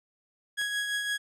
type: tone with tremolo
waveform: 30% pulse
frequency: 1661.2 Hz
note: G#6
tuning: in tune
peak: -24 dBFS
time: 0.57-1.18 s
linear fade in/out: 20 ms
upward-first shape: triangle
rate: 5.9 Hz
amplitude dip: 45%
type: click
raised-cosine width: 0.3 ms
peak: -30 dBFS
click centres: 0.615 s
effects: low-pass 11000 Hz 12 dB/octave